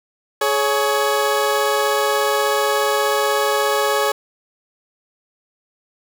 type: tone pair together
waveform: 20% pulse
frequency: 421.6 / 556.6 Hz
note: G#4 / C#5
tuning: +26 / +7 cents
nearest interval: perfect fourth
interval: 481 cents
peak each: -14 dBFS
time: 0.41-4.12 s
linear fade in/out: 5 ms
effects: 8-bit